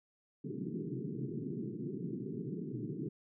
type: band-pass noise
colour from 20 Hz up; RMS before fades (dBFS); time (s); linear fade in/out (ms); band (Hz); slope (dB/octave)
pink; -40; 0.44-3.09; 10; 120 to 420; 96
effects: none